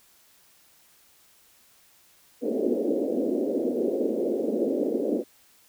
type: band-pass noise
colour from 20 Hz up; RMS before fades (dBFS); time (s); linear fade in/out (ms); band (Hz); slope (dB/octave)
white; -26; 2.41-5.24; 50; 230 to 530; 48
effects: white hiss -59 dBFS RMS until 5.68 s